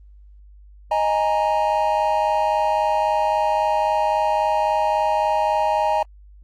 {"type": "chord", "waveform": "triangle", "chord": "D# suspended fourth", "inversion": "none", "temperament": "just", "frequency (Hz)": [622.3, 829.7, 933.4], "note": ["D#5", "G#5", "A#5"], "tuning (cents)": [0, -2, 2], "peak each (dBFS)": [-20, -19, -20], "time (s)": [0.91, 6.03], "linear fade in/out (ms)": 5, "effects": ["added 50 Hz sine -43 dBFS peak until 6.43 s", "Opus 32 kbps"]}